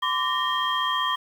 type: tone cluster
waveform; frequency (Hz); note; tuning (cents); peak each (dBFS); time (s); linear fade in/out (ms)
sine; 1024 / 1159 / 1839 / 3208; C6 / D6 / A#6 / G7; -38 / -23 / -24 / +39; -26 / -27 / -30 / -27; 0.02-1.16; 10
effects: tanh soft clip ceiling -12 dBFS + 8-bit